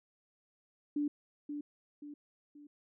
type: tone with echo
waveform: sine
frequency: 292.7 Hz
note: D4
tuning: 6 cents flat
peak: -30 dBFS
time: 0.96-1.08 s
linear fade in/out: 5 ms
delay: 530 ms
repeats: 3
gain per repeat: -7 dB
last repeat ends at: 2.67 s
effects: none